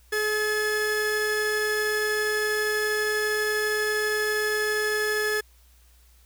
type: tone pair together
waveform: 45% pulse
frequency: 424.9 / 1712 Hz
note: G#4 / A6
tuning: +40 / -48 cents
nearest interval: 2 octaves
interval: 2412 cents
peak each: -26 dBFS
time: 0.12-5.41 s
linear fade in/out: 10 ms
effects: added 60 Hz sine -54 dBFS peak until 6.25 s + white hiss -61 dBFS RMS until 6.25 s